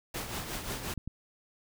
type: noise with tremolo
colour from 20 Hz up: pink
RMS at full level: -35 dBFS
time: 0.14-0.94 s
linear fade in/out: 5 ms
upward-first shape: triangle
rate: 5.6 Hz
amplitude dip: 60%
type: clicks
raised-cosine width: 5 ms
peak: -25 dBFS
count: 2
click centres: 0.977 / 1.076 s
effects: none